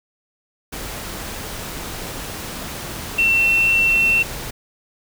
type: tone in noise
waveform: sine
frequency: 2701 Hz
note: E7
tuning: 42 cents sharp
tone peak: -13 dBFS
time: 3.18-4.23 s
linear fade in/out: 10 ms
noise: pink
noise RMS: -30 dBFS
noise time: 0.72-4.51 s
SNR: +14 dB
effects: none

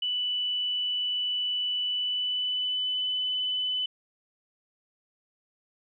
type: tone with pitch glide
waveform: sine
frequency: 2973 to 3006 Hz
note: F#7 to F#7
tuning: +8 to +27 cents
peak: -26 dBFS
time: 0.02-3.86 s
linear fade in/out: 5 ms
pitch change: +19 cents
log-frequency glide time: 1.84-3.03 s
effects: none

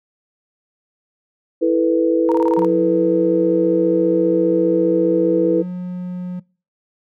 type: chord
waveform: sine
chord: E suspended fourth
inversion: none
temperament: just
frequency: 329.6 / 439.5 / 494.4 Hz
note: E4 / A4 / B4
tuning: 0 / -2 / +2 cents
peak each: -16 / -21 / -17 dBFS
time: 1.61-5.63 s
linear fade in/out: 20 ms
type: tone bursts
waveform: sine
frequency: 932.3 Hz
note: A#5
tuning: in tune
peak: -19 dBFS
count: 7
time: 2.29-2.647 s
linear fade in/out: 0 ms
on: 27 ms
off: 28 ms
type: tone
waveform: triangle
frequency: 180 Hz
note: F#3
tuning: 47 cents flat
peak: -21 dBFS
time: 2.57-6.4 s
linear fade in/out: 10 ms
effects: noise-tail reverb RT60 0.4 s tail -25 dB re dry

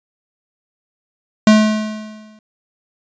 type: tone with exponential decay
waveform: square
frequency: 215.1 Hz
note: A3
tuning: 39 cents flat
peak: -5 dBFS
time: 1.47-2.39 s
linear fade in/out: 2 ms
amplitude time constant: 200 ms
effects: resampled to 16000 Hz

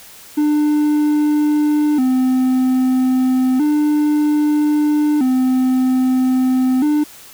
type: tone with vibrato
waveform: triangle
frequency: 277.2 Hz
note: C#4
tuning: in tune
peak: -10 dBFS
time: 0.37-7.04 s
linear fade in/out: 10 ms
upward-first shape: square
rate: 0.31 Hz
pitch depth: 130 cents each way
effects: white hiss -40 dBFS RMS until 7.33 s

